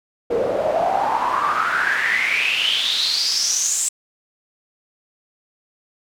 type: noise with band-pass filter sweep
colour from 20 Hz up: pink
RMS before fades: -20 dBFS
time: 0.3-3.89 s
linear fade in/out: 10 ms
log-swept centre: 460 to 7900 Hz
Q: 8
effects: none